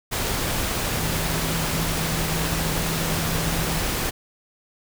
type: tone in noise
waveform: sine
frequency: 162.2 Hz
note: E3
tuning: 28 cents flat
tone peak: -28 dBFS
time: 0.98-3.8 s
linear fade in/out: 20 ms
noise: pink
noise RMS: -25 dBFS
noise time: 0.11-4.11 s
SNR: -6 dB
effects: none